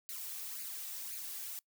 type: noise with flanger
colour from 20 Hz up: blue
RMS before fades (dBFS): -43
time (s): 0.09-1.59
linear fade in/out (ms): 0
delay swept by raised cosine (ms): 0.44 to 2.64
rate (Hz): 1.9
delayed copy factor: +0.6
effects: noise-tail reverb RT60 0.1 s tail -23 dB re dry